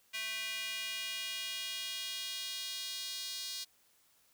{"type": "tone with high-pass filter sweep", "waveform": "square", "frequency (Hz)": 220, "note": "A3", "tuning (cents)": 0, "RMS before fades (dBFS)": -40, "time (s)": [0.13, 3.65], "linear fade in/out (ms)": 20, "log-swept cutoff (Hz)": [2400, 4200], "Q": 2.4, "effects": ["white hiss -69 dBFS RMS until 4.33 s"]}